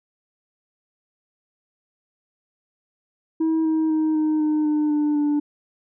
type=tone with pitch steps; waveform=sine; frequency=321.2 / 317.1 / 313.1 / 309.2 / 305.3 / 301.4 / 297.6 / 293.9 Hz; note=E4 / D#4 / D#4 / D#4 / D#4 / D4 / D4 / D4; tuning=-45 / +33 / +11 / -11 / -33 / +45 / +23 / +1 cents; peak=-15 dBFS; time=3.4-5.4 s; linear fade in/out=10 ms; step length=250 ms; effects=tanh soft clip ceiling -17 dBFS